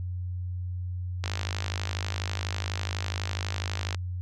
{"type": "click train", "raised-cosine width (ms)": 0.2, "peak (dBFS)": -14, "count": 142, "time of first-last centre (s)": [1.24, 3.946], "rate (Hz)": 52.1, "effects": ["added 90 Hz sine -30 dBFS peak until 4.21 s"]}